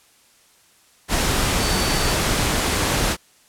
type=tone in noise; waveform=sine; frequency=4545 Hz; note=C#8; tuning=42 cents sharp; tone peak=-29 dBFS; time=1.58-2.16 s; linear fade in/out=50 ms; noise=pink; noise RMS=-20 dBFS; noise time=1.08-3.17 s; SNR=-12 dB; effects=white hiss -55 dBFS RMS until 3.48 s + low-pass 11000 Hz 12 dB/octave